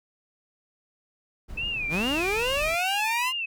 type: noise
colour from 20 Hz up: brown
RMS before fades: -39 dBFS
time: 1.48-2.76 s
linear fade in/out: 20 ms
type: tone with vibrato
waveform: sine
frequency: 2586 Hz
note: E7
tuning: 34 cents flat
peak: -27 dBFS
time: 1.57-3.46 s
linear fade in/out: 10 ms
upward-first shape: sine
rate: 2.4 Hz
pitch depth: 160 cents each way
type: linear sweep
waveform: sawtooth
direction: up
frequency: 140.6 to 1046.5 Hz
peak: -22 dBFS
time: 1.89-3.33 s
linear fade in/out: 50 ms
effects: none